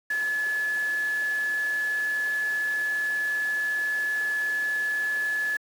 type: tone in noise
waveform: sine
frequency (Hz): 1714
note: A6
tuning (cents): -46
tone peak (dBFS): -24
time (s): 0.1-5.57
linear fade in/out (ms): 5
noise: pink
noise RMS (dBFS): -41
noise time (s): 0.1-5.57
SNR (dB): +14
effects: high-pass 400 Hz 12 dB/octave